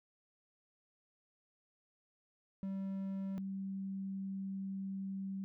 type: tone pair in turn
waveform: triangle / sine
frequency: 193.6 / 193.6 Hz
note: G3 / G3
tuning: -21 / -21 cents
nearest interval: unison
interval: 0 cents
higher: neither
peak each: -35 / -38 dBFS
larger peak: first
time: 2.63-3.38 / 3.38-5.44 s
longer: second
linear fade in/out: 0 ms
effects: none